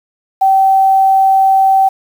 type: tone with quantisation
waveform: sine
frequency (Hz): 772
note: G5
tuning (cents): -27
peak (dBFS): -6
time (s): 0.41-1.89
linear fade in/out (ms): 10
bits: 6
effects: none